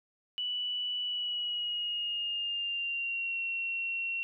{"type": "tone with pitch glide", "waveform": "sine", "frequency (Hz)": [2960, 2730], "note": ["F#7", "F7"], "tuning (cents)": [0, -40], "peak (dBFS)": -31, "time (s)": [0.38, 4.23], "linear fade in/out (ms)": 0, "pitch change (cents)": -140, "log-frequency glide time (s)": [1.02, 3.4], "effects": []}